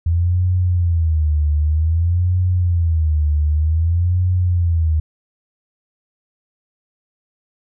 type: tone with vibrato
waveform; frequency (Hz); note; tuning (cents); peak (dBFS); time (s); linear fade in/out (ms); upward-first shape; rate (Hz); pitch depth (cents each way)
sine; 82.41; E2; 0; -13; 0.06-5; 5; sine; 0.53; 170
effects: none